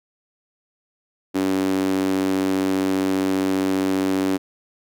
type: tone with high-pass filter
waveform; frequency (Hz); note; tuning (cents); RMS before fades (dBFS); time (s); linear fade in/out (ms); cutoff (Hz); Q
sawtooth; 95; F#2; +46; -21; 1.34-4.38; 20; 290; 3.8
effects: none